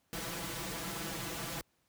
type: noise with comb filter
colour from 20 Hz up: pink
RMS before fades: -39 dBFS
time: 0.13-1.61 s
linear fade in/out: 0 ms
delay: 6 ms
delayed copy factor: +1
effects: pink hiss -75 dBFS RMS until 1.88 s + high-pass 60 Hz 12 dB/octave